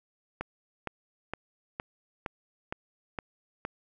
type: click train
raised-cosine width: 0.5 ms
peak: -18 dBFS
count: 8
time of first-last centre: 0.41-3.651 s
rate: 2.16 Hz
effects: none